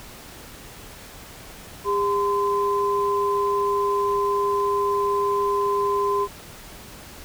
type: tone pair together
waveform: sine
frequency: 403.7 / 1025.5 Hz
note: G#4 / C6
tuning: -49 / -35 cents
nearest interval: octave + major third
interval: 1614 cents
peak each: -22 / -22 dBFS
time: 1.84-6.28 s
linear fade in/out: 50 ms
effects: pink hiss -42 dBFS RMS until 7.24 s